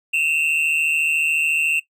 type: tone pair together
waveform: triangle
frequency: 2582 / 2736 Hz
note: E7 / F7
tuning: -37 / -36 cents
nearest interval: minor second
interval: 101 cents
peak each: -21 / -16 dBFS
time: 0.13-1.8 s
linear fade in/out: 10 ms
effects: noise-tail reverb RT60 0.1 s tail -17 dB re dry